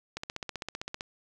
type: click train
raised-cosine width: 0.2 ms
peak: -18 dBFS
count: 14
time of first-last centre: 0.17-1.009 s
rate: 15.5 Hz
effects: none